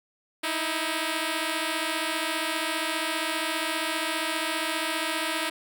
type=beating tone pair; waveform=5% pulse; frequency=312.2 / 327.2 Hz; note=D#4 / E4; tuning=+6 / -13 cents; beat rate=15 Hz; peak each=-18 dBFS; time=0.43-5.5 s; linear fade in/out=10 ms; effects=none